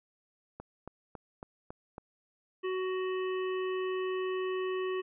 click train, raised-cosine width 1 ms, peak -28 dBFS, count 6, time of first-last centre 0.6-1.981 s, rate 3.62 Hz
harmonic tone, 372.8 Hz, F#4, 13 cents sharp, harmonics 1 / 3 / 5 / 7 / 8, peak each -31 / -41 / -45 / -48 / -49 dBFS, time 2.63-5.02 s, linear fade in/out 20 ms
effects none

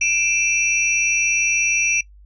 sine tone cluster, 2363 / 2657 / 5800 Hz, D7 / E7 / F#8, +10 / +13 / -35 cents, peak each -20 dBFS, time 0.01-2.01 s, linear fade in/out 5 ms, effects noise-tail reverb RT60 0.1 s tail -22 dB re dry + added 50 Hz sine -43 dBFS peak until 2.25 s

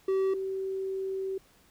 triangle / sine tone pair in turn, 383.8 / 383.8 Hz, G4 / G4, -37 / -37 cents, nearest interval unison, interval 0 cents, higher neither, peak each -22 / -30 dBFS, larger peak first, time 0.08-0.34 / 0.34-1.38 s, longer second, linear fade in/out 5 ms, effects pink hiss -62 dBFS RMS until 1.7 s

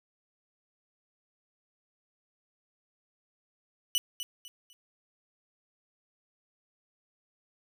sawtooth tone with echo, 2960 Hz, F#7, in tune, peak -21 dBFS, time 3.95-3.98 s, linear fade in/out 0 ms, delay 250 ms, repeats 3, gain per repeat -10 dB, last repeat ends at 4.73 s, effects none

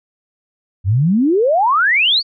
sine exponential sweep, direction up, 87.5 to 4699 Hz, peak -10 dBFS, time 0.84-2.23 s, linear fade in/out 50 ms, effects MP3 96 kbps

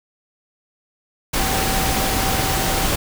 sine tone in noise, 770 Hz, G5, 31 cents flat, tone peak -26 dBFS, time 1.39-2.87 s, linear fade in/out 10 ms, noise pink, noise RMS -20 dBFS, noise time 1.33-2.96 s, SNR -9 dB, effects none

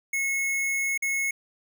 square tone with dropouts, 2182 Hz, C#7, 28 cents flat, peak -25 dBFS, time 0.13-1.31 s, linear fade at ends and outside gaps 5 ms, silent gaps 0.977-1.022 s, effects none

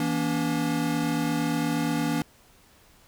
square tone cluster, 164 / 237.5 / 286.1 Hz, E3 / A#3 / D4, -9 / +33 / -45 cents, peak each -30 / -30 / -28 dBFS, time 0-2.22 s, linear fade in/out 2 ms, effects pink hiss -57 dBFS RMS until 3.07 s

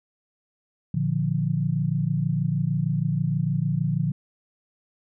sine chord, Bb major, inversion none, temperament equal with one note detuned, 116.54 / 148.2 / 174.61 Hz, Bb2 / D3 / F3, 0 / +16 / 0 cents, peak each -28 / -24 / -26 dBFS, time 0.94-4.12 s, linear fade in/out 5 ms, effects none

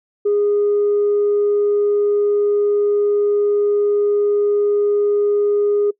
sine tone, 411.3 Hz, G#4, 17 cents flat, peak -12 dBFS, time 0.25-5.91 s, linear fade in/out 10 ms, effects noise-tail reverb RT60 0.1 s tail -23 dB re dry + tanh soft clip ceiling -10 dBFS

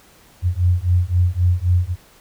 sine beating tone pair, 87.3 / 91.1 Hz, F2 / F#2, 0 / -26 cents, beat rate 3.8 Hz, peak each -17 dBFS, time 0.42-1.96 s, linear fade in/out 50 ms, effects pink hiss -50 dBFS RMS until 2.2 s

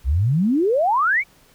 sine exponential sweep, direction up, 59 to 2349 Hz, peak -15 dBFS, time 0.04-1.24 s, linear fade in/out 50 ms, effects pink hiss -54 dBFS RMS until 1.54 s

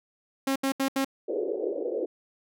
sawtooth tone bursts, 270 Hz, C#4, 45 cents flat, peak -20 dBFS, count 4, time 0.47-1.047 s, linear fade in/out 5 ms, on 88 ms, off 75 ms
pink band-pass noise, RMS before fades -30 dBFS, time 1.28-2.06 s, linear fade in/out 10 ms, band 350 to 530 Hz, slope 48 dB/octave
effects none

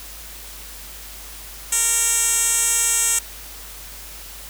10% pulse tone with band-pass filter, 462.2 Hz, A#4, 15 cents flat, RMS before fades -19 dBFS, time 1.72-3.19 s, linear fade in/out 5 ms, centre 8700 Hz, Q 6, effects added 50 Hz sine -41 dBFS peak until 4.49 s + white hiss -38 dBFS RMS until 4.49 s

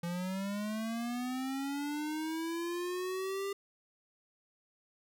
square linear sweep, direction up, 169.8 to 399.5 Hz, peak -35 dBFS, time 0.03-3.53 s, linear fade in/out 5 ms, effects none

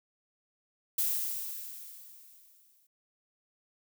violet noise with exponential decay, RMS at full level -28 dBFS, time 0.98-2.87 s, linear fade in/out 5 ms, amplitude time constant 410 ms, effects none

